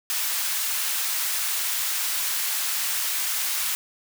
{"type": "high-pass noise", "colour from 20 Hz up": "white", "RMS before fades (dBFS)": -26, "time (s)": [0.1, 3.75], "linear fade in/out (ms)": 0, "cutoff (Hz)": 1100, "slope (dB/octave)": 12, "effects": []}